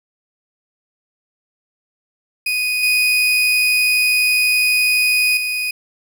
35% pulse tone with level steps, 2489 Hz, D#7, in tune, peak -15 / -11 / -17 dBFS, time 2.46-5.71 s, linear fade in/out 5 ms, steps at 2.83 / 5.37 s, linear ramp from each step 2 ms, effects none

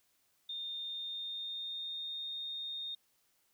sine tone with pitch glide, 3638 to 3678 Hz, A#7 to A#7, -43 to -24 cents, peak -38 dBFS, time 0.49-2.95 s, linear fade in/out 5 ms, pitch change +19 cents, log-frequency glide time 0.83-2.29 s, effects white hiss -74 dBFS RMS until 3.53 s

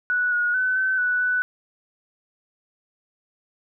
sine tone with pitch steps, 1475 / 1447 / 1510 / 1529 / 1481 / 1491 Hz, F#6 / F#6 / F#6 / G6 / F#6 / F#6, -6 / -39 / +35 / -44 / +1 / +13 cents, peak -19 dBFS, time 0.1-1.42 s, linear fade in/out 0 ms, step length 220 ms, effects none

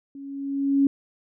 sine tone with level ramp, 277.2 Hz, C#4, in tune, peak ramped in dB -37 to -14 dBFS, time 0.15-0.87 s, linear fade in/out 2 ms, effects none

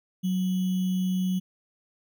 sine tone with sample-and-hold, 185 Hz, F#3, in tune, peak -23 dBFS, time 0.23-1.4 s, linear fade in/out 20 ms, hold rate 3150 Hz, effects none

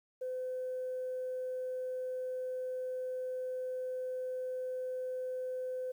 sine tone, 510 Hz, C5, 44 cents flat, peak -34 dBFS, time 0.21-5.92 s, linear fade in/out 10 ms, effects tanh soft clip ceiling -31 dBFS + 11-bit

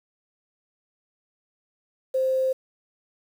sine tone, 523.3 Hz, C5, in tune, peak -20 dBFS, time 2.14-2.53 s, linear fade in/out 10 ms, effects 8-bit

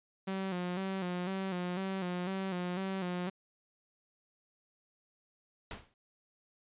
sawtooth tone with vibrato, 185 Hz, F#3, in tune, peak -30 dBFS, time 0.27-3.3 s, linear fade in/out 10 ms, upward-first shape square, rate 2 Hz, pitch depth 62 cents each way
pink noise with exponential decay, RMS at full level -39 dBFS, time 5.71-5.94 s, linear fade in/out 1 ms, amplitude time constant 50 ms
effects resampled to 8000 Hz

